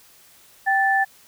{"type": "tone pair together", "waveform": "sine", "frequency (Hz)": [781, 1756], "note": ["G5", "A6"], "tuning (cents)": [-7, -4], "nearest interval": "octave + major second", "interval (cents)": 1403, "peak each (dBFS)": -19, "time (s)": [0.66, 1.05], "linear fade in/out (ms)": 20, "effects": ["white hiss -52 dBFS RMS until 1.27 s"]}